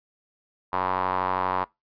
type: tone with band-pass filter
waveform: square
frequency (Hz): 46.25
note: F#1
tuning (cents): 0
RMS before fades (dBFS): -26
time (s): 0.72-1.65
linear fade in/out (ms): 20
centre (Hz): 1000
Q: 4
effects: noise-tail reverb RT60 0.2 s tail -23 dB re dry + resampled to 11025 Hz